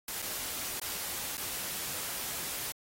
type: noise with dropouts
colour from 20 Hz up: white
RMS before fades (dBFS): -37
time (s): 0.08-2.72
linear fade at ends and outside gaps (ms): 2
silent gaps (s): 0.22-0.224 / 0.798-0.816 / 1.371-1.378
effects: AAC 48 kbps